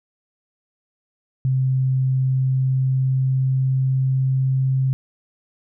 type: tone with pitch glide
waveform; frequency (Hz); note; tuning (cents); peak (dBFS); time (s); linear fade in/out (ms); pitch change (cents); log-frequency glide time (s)
sine; 131 to 132.29; C3 to C3; +2 to +19; -16; 1.45-4.93; 0; +17; 2.07-4.7
effects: none